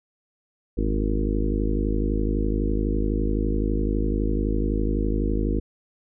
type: harmonic tone with a mistuned harmonic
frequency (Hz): 51.91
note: G#1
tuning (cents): 0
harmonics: 1 / 2 / 3 / 4 / 5 / 6 / 7 / 8 / 9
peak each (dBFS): -23 / -32 / -36 / -31 / -30 / -30 / -32 / -39 / -34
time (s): 0.77-5.6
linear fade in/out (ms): 10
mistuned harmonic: 1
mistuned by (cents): -120
effects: none